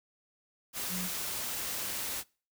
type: tone in noise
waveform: sine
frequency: 182.1 Hz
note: F#3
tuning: 27 cents flat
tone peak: -35 dBFS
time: 0.89-1.1 s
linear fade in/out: 50 ms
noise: white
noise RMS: -36 dBFS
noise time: 0.73-2.24 s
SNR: -2 dB
effects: noise-tail reverb RT60 0.4 s tail -25 dB re dry